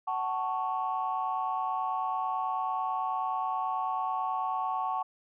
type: chord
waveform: sine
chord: F# minor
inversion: none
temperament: equal with one note detuned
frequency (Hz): 750.8 / 880 / 1108.7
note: F#5 / A5 / C#6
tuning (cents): +25 / 0 / 0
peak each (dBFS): -32 / -33 / -32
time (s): 0.07-5.03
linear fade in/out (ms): 10
effects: tanh soft clip ceiling -20 dBFS